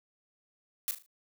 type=noise with echo; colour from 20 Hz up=blue; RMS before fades=-31 dBFS; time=0.88-0.91 s; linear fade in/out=0 ms; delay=38 ms; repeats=4; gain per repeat=-9 dB; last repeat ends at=1.062 s; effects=none